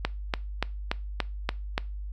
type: click train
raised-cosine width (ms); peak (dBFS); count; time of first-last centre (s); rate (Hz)
0.3; -9; 7; 0.05-1.779; 3.47
effects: noise-tail reverb RT60 0.3 s tail -22 dB re dry + added 50 Hz sine -33 dBFS peak until 2.12 s